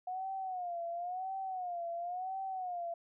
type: tone with vibrato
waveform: sine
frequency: 724 Hz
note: F#5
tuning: 38 cents flat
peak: -36 dBFS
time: 0.07-2.94 s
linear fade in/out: 5 ms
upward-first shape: sine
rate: 0.96 Hz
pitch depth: 110 cents each way
effects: none